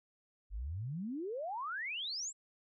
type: exponential sweep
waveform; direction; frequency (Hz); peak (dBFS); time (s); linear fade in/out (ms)
sine; up; 44.85 to 7902; -37; 0.5-2.33; 50
effects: none